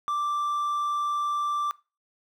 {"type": "tone", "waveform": "triangle", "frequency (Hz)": 1174.7, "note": "D6", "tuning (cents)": 0, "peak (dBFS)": -23, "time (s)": [0.08, 1.71], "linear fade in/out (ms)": 0, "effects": ["noise-tail reverb RT60 0.3 s tail -20 dB re dry"]}